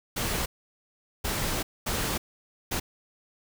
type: noise bursts at uneven times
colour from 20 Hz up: pink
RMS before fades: -29 dBFS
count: 4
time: 0.16-0.46 / 1.24-1.63 / 1.86-2.18 / 2.71-2.8 s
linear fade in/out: 10 ms
effects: none